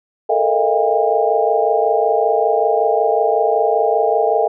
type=tone cluster; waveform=sine; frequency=435.3 / 460.6 / 628 / 694 / 805 Hz; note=A4 / A#4 / D#5 / F5 / G5; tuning=-19 / -21 / +16 / -11 / +46 cents; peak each=-19 dBFS; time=0.29-4.48 s; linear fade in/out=10 ms; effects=none